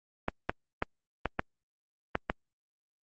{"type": "clicks", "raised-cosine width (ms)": 0.5, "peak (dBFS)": -12, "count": 7, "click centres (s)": [0.284, 0.495, 0.824, 1.257, 1.394, 2.154, 2.299], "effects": ["Opus 24 kbps"]}